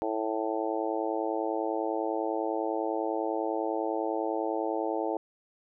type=harmonic tone; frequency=110 Hz; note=A2; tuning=in tune; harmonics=3 / 4 / 5 / 6 / 7 / 8; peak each=-33 / -34 / -35 / -36 / -36 / -37 dBFS; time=0.02-5.17 s; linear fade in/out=0 ms; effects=none

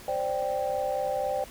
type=chord; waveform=sine; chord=C suspended second; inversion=none; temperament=equal; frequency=523.3 / 587.3 / 784 Hz; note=C5 / D5 / G5; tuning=0 / 0 / 0 cents; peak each=-30 dBFS; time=0.08-1.44 s; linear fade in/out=2 ms; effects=tanh soft clip ceiling -17 dBFS + pink hiss -47 dBFS RMS until 1.5 s

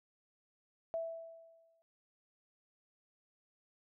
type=tone with exponential decay; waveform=sine; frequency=659.3 Hz; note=E5; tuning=in tune; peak=-33 dBFS; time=0.94-1.82 s; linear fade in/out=0 ms; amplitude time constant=190 ms; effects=none

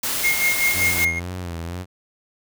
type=noise; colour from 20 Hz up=white; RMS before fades=-24 dBFS; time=0.03-1.05 s; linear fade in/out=5 ms
type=tone with tremolo; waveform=triangle; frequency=2141 Hz; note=C7; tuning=39 cents sharp; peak=-14 dBFS; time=0.23-1.2 s; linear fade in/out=20 ms; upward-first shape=sine; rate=5.2 Hz; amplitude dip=70%
type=tone with vibrato; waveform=sawtooth; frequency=87.31 Hz; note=F2; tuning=in tune; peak=-24 dBFS; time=0.72-1.86 s; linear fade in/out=50 ms; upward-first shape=sine; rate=2 Hz; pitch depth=84 cents each way
effects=none

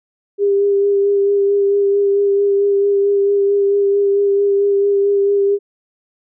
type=tone with vibrato; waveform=sine; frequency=400.7 Hz; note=G4; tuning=38 cents sharp; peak=-11 dBFS; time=0.38-5.59 s; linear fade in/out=50 ms; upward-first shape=sine; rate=4.5 Hz; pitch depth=17 cents each way; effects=none

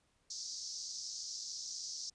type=band-pass noise; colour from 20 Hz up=white; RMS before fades=-44 dBFS; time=0.3-2.1 s; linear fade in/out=5 ms; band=4700 to 6200 Hz; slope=48 dB/octave; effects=pink hiss -75 dBFS RMS until 2.14 s + resampled to 22050 Hz

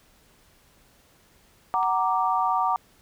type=chord; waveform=sine; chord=Gb augmented; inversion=none; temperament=equal with one note detuned; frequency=748.6 / 932.3 / 1174.7 Hz; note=Gb5 / Bb5 / D6; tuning=+20 / 0 / 0 cents; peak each=-25 dBFS; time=1.74-2.76 s; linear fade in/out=0 ms
type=clicks; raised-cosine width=0.3 ms; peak=-27 / -34 dBFS; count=2; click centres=1.83 / 1.84 s
effects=pink hiss -59 dBFS RMS until 3.01 s

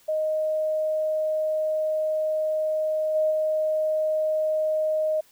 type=tone with level steps; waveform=sine; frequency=622 Hz; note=D#5; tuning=1 cent flat; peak=-22 / -19 / -21 dBFS; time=0.08-5.21 s; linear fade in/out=10 ms; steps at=3.14 / 3.3 s; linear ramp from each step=20 ms; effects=white hiss -58 dBFS RMS until 5.31 s

